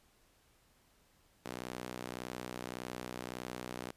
sawtooth tone with high-pass filter, 61.74 Hz, B1, in tune, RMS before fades -44 dBFS, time 1.45-3.91 s, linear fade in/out 5 ms, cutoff 250 Hz, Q 0.73, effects pink hiss -69 dBFS RMS until 3.96 s + resampled to 32000 Hz

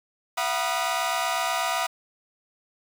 sawtooth tone cluster, 675 / 743 / 972 / 1231 Hz, E5 / F#5 / B5 / D#6, +41 / +7 / -28 / -19 cents, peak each -26 dBFS, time 0.37-1.87 s, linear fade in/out 10 ms, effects low-pass 12000 Hz 12 dB/octave + 7-bit

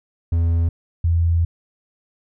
triangle / sine tone pair in turn, 83.8 / 84.12 Hz, E2 / E2, +29 / +36 cents, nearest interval unison, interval 7 cents, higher second, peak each -13 / -14 dBFS, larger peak first, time 0.32-0.69 / 1.04-1.45 s, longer second, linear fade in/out 5 ms, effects none

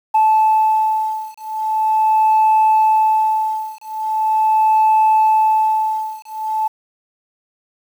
sine beating tone pair, 871 / 871.41 Hz, A5 / A5, -18 / -17 cents, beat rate 0.41 Hz, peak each -14 dBFS, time 0.14-6.68 s, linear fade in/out 10 ms, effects tanh soft clip ceiling -7 dBFS + 7-bit

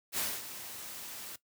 white noise with ADSR envelope, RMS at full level -32 dBFS, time 0.12-1.36 s, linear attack 58 ms, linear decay 240 ms, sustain -12 dB, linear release 5 ms, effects noise-tail reverb RT60 0.1 s tail -17 dB re dry + high-pass 80 Hz 12 dB/octave

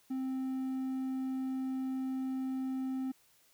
triangle tone, 262.2 Hz, C4, 4 cents sharp, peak -31 dBFS, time 0.1-3.12 s, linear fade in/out 10 ms, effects white hiss -67 dBFS RMS until 3.53 s

